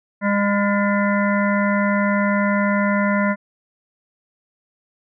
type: harmonic tone with a mistuned harmonic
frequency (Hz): 202.8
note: G#3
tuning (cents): -41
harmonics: 1 / 3 / 5 / 7 / 9 / 10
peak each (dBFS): -18 / -23 / -25 / -26 / -28 / -28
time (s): 0.21-3.36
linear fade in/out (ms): 50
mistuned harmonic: 9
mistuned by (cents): -51
effects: none